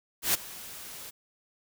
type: noise with ADSR envelope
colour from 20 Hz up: white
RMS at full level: -23 dBFS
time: 0.22-1.11 s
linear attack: 120 ms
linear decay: 16 ms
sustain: -20 dB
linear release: 18 ms
effects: none